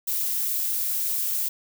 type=noise; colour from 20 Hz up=violet; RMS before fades=-26 dBFS; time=0.07-1.49 s; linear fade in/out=10 ms; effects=none